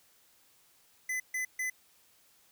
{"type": "tone bursts", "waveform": "square", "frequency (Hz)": 2016, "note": "B6", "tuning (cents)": 35, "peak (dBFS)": -32, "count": 3, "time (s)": [1.09, 1.7], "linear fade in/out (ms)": 5, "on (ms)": 110, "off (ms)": 140, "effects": ["white hiss -65 dBFS RMS until 2.51 s"]}